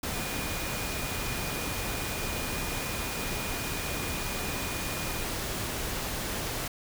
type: tone in noise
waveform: sine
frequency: 2443 Hz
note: D#7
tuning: 32 cents flat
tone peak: -41 dBFS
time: 0.13-5.24 s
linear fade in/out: 5 ms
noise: pink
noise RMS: -33 dBFS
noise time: 0.03-6.68 s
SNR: -11 dB
effects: none

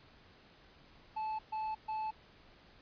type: tone bursts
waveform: triangle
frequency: 870 Hz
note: A5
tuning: 20 cents flat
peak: -33 dBFS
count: 3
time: 1.16-2.11 s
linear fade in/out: 10 ms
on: 230 ms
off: 130 ms
effects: pink hiss -61 dBFS RMS until 2.81 s + resampled to 11025 Hz

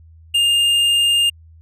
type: tone with hard clipping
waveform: sine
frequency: 2814 Hz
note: F7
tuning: 12 cents sharp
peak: -14 dBFS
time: 0.34-1.3 s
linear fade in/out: 10 ms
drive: 7 dB
effects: added 81 Hz sine -42 dBFS peak until 1.61 s

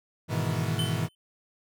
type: chord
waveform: 40% pulse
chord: E major seventh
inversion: first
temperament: equal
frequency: 103.83 / 123.47 / 155.56 / 164.81 Hz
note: G#2 / B2 / D#3 / E3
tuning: 0 / 0 / 0 / 0 cents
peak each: -31 dBFS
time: 0.28-1.09 s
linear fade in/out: 50 ms
type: tone with exponential decay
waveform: square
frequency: 3058 Hz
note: G7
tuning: 44 cents flat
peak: -28 dBFS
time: 0.79-1.15 s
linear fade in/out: 2 ms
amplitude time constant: 77 ms
effects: none

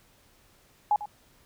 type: tone with echo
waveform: sine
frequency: 835 Hz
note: G#5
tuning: 9 cents sharp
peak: -19 dBFS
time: 0.91-0.96 s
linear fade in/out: 2 ms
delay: 97 ms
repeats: 1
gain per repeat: -14 dB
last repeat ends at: 1.057 s
effects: pink hiss -61 dBFS RMS until 1.45 s

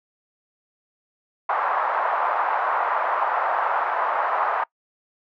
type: band-pass noise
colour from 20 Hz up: white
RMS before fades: -23 dBFS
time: 1.49-4.64 s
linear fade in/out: 5 ms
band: 710 to 1200 Hz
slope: 24 dB/octave
effects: noise-tail reverb RT60 0.1 s tail -24 dB re dry

